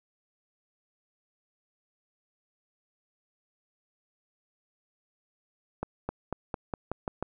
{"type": "accelerating click train", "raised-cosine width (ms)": 1, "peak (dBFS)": -17, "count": 8, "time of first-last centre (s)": [5.83, 7.226], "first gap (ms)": 260, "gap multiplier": 0.91, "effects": []}